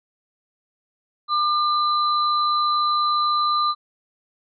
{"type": "tone pair together", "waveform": "sine", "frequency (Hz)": [1199, 4024], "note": ["D6", "B7"], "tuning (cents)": [36, 32], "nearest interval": "octave + major sixth", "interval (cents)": 2096, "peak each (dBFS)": [-18, -26], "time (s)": [1.28, 3.75], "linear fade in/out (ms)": 50, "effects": []}